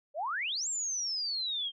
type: exponential two-way sweep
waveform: sine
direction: up then down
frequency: 547 to 7630 to 3154 Hz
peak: -31 dBFS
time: 0.14-1.72 s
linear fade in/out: 50 ms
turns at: 0.68 s
effects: none